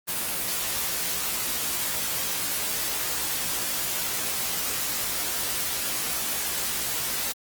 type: noise with comb filter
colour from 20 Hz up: white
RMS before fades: -28 dBFS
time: 0.07-7.33 s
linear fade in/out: 20 ms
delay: 17 ms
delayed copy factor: +0.85
effects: Opus 24 kbps